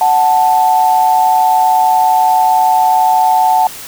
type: tone pair together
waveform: sine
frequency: 740 / 880 Hz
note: F#5 / A5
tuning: 0 / 0 cents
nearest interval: minor third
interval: 300 cents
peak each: -10 dBFS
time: 0.01-3.67 s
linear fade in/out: 2 ms
effects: white hiss -29 dBFS RMS until 3.87 s